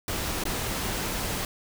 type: noise with dropouts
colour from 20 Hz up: pink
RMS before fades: -30 dBFS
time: 0.08-1.45 s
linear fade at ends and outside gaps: 2 ms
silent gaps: 0.438-0.453 s
effects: none

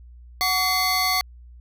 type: tone cluster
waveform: square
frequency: 741 / 1137 / 2064 / 4425 Hz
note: F#5 / C#6 / C7 / C#8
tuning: +2 / +44 / -24 / -4 cents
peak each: -27 / -27 / -26 / -24 dBFS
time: 0.41-1.21 s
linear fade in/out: 0 ms
effects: added 60 Hz sine -42 dBFS peak until 1.6 s

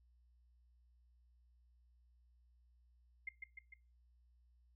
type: tone with echo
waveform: sine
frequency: 2113 Hz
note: C7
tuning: 16 cents sharp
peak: -40 dBFS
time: 3.27-3.29 s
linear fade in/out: 5 ms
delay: 150 ms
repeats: 3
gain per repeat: -4 dB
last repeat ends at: 3.74 s
effects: noise-tail reverb RT60 0.3 s tail -20 dB re dry + added 60 Hz sine -67 dBFS peak until 4.75 s

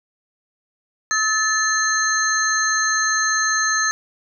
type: tone cluster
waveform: sine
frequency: 1286 / 1745 / 4151 / 6340 Hz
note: E6 / A6 / C8 / G8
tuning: -43 / -15 / -15 / +19 cents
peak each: -23 / -20 / -27 / -22 dBFS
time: 1.11-3.91 s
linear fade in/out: 0 ms
effects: none

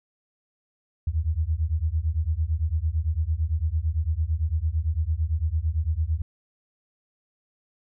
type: beating tone pair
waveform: sine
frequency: 75.2 / 84.1 Hz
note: D2 / E2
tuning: +42 / +35 cents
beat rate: 8.9 Hz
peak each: -25 dBFS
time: 1.07-6.22 s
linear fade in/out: 5 ms
effects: none

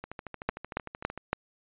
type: two click trains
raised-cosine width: 0.5 ms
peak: -23 / -11 dBFS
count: 16 / 4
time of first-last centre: 0.04-1.176 / 0.49-1.33 s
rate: 13.2 / 3.57 Hz
effects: resampled to 8000 Hz

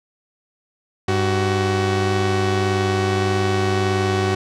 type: tone pair together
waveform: sawtooth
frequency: 99.2 / 375.1 Hz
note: G2 / F#4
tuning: +21 / +24 cents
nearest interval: octave + major seventh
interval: 2303 cents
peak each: -16 dBFS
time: 1.08-4.35 s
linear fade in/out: 5 ms
effects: low-pass 6000 Hz 12 dB/octave

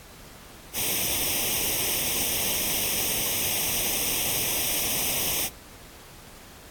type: noise with comb filter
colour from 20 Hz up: white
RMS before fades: -26 dBFS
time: 0.73-5.5 s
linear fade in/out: 50 ms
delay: 0.34 ms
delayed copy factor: +0.85
effects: pink hiss -47 dBFS RMS until 6.7 s + AAC 64 kbps

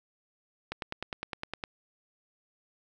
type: click train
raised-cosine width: 0.3 ms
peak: -18 dBFS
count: 10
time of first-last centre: 0.72-1.638 s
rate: 9.8 Hz
effects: none

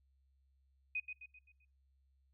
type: tone with echo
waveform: sine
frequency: 2500 Hz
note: D#7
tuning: 8 cents sharp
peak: -35 dBFS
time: 0.95-1 s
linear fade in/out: 5 ms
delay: 130 ms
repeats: 5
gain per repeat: -7 dB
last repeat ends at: 1.65 s
effects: noise-tail reverb RT60 0.4 s tail -26 dB re dry + added 67 Hz sine -70 dBFS peak until 2.33 s

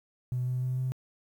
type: tone with pitch steps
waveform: triangle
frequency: 125.2 / 126.51 / 127.83 / 129.17 Hz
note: B2 / B2 / C3 / C3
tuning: +24 / +42 / -40 / -22 cents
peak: -24 dBFS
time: 0.32-0.92 s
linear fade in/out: 0 ms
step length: 150 ms
effects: tanh soft clip ceiling -25 dBFS + 10-bit

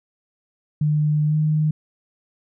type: tone with pitch glide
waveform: sine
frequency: 150.8 to 153.79 Hz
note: D3 to D#3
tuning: +46 to -20 cents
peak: -16 dBFS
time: 0.81-1.71 s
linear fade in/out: 5 ms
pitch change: +34 cents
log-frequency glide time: 1.27-1.35 s
effects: none

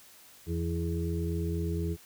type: harmonic tone with a mistuned harmonic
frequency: 83.9 Hz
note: E2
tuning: 31 cents sharp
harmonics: 1 / 2 / 4 / 5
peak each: -31 / -34 / -37 / -38 dBFS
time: 0.46-1.97 s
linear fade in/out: 50 ms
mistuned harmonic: 4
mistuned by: -24 cents
effects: white hiss -55 dBFS RMS until 2.05 s

